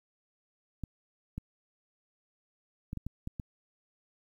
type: clicks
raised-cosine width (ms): 5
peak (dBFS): -24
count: 7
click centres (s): 0.837 / 1.38 / 2.931 / 2.973 / 3.066 / 3.274 / 3.398
effects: 10-bit